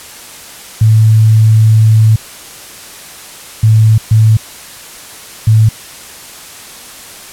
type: tone bursts at uneven times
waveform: sine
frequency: 110 Hz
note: A2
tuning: in tune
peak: -3 dBFS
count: 4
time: 0.81-2.16 / 3.63-3.98 / 4.11-4.37 / 5.47-5.69 s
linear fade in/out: 5 ms
effects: white hiss -31 dBFS RMS until 7.32 s + low-pass 12000 Hz 12 dB/octave